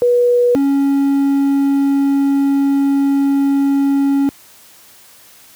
sine / triangle tone pair in turn, 486.2 / 277.7 Hz, B4 / C#4, -27 / +3 cents, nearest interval minor seventh, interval 970 cents, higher first, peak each -9 dBFS, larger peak neither, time 0.02-0.55 / 0.55-4.29 s, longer second, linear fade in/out 0 ms, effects white hiss -44 dBFS RMS until 5.55 s + high-pass 60 Hz 12 dB/octave

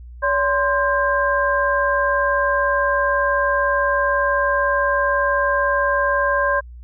sine tone cluster, 569 / 1043 / 1596 Hz, C#5 / C6 / G6, +45 / -6 / +31 cents, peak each -20 dBFS, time 0.22-6.61 s, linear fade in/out 20 ms, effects added 60 Hz sine -35 dBFS peak until 6.83 s

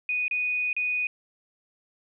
sine tone with dropouts, 2480 Hz, D#7, 6 cents flat, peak -24 dBFS, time 0.09-1.07 s, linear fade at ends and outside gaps 2 ms, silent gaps 0.281-0.311 / 0.73-0.765 s, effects none

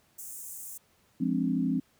pink high-pass noise, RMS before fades -42 dBFS, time 0.18-0.78 s, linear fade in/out 10 ms, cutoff 6800 Hz, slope 48 dB/octave
sine chord, D half-diminished seventh, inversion first, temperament equal, 174.61 / 207.7 / 261.6 / 293.7 Hz, F3 / Ab3 / C4 / D4, 0 / 0 / 0 / 0 cents, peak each -31 / -32 / -28 / -34 dBFS, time 1.2-1.8 s, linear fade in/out 10 ms
effects pink hiss -66 dBFS RMS until 1.99 s + high-pass 60 Hz 12 dB/octave

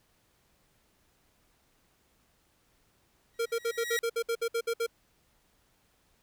sawtooth tone with exponential growth, 1909 Hz, A#6, 41 cents sharp, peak -24 dBFS, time 3.34-3.99 s, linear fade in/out 0 ms, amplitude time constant 140 ms
square tone bursts, 463 Hz, A#4, 12 cents flat, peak -28 dBFS, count 12, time 3.39-4.866 s, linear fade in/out 10 ms, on 68 ms, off 60 ms
effects pink hiss -69 dBFS RMS until 6.22 s

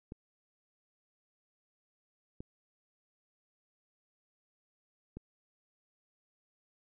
clicks, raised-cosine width 3 ms, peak -30 dBFS, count 3, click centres 0.121 / 2.405 / 5.17 s, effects none

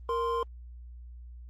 triangle tone pair together, 466.2 / 1043.6 Hz, A#4 / C6, 0 / -5 cents, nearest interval octave + major second, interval 1395 cents, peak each -28 dBFS, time 0.09-0.43 s, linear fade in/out 2 ms, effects added 60 Hz sine -43 dBFS peak until 1.49 s + Opus 24 kbps

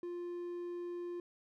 triangle tone, 350 Hz, F4, 4 cents sharp, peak -37 dBFS, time 0.03-1.2 s, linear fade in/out 2 ms, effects none

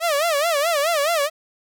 sawtooth tone with vibrato, 622.3 Hz, D#5, in tune, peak -14 dBFS, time 0-1.3 s, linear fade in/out 50 ms, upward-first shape sine, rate 4.7 Hz, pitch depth 180 cents each way, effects none

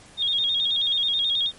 sine tone with vibrato, 3474 Hz, A7, 23 cents flat, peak -20 dBFS, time 0.17-1.52 s, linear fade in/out 50 ms, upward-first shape square, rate 9.3 Hz, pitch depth 92 cents each way, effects pink hiss -49 dBFS RMS until 1.58 s + MP3 48 kbps

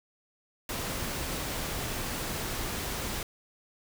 pink noise, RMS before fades -34 dBFS, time 0.69-3.23 s, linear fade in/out 2 ms, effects none

